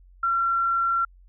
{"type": "tone", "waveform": "sine", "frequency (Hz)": 1364, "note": "F6", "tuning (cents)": -41, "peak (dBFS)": -20, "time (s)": [0.23, 1.05], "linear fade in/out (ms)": 5, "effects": ["added 45 Hz sine -49 dBFS peak until 1.28 s"]}